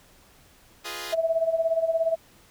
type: chord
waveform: 5% pulse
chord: F half-diminished seventh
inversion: none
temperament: equal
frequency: 349.2 / 415.3 / 493.9 / 622.3 Hz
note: F4 / Ab4 / Cb5 / Eb5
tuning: 0 / 0 / 0 / 0 cents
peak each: -26 / -26 / -29 / -29 dBFS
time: 0.84-1.15 s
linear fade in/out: 20 ms
type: tone with tremolo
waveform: sine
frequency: 655 Hz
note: E5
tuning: 11 cents flat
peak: -18 dBFS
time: 1.12-2.16 s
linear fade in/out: 20 ms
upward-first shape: sine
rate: 17 Hz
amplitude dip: 75%
effects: pink hiss -56 dBFS RMS until 2.5 s